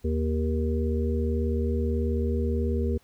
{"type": "harmonic tone", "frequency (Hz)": 78.4, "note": "D#2", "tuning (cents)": 14, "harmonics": [1, 3, 5, 6], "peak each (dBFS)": [-25, -30, -32, -33], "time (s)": [0.04, 2.98], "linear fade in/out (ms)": 10, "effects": ["pink hiss -62 dBFS RMS until 3.03 s"]}